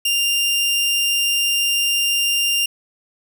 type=tone; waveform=sawtooth; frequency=2794 Hz; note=F7; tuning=in tune; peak=-13 dBFS; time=0.05-2.66 s; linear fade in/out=5 ms; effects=none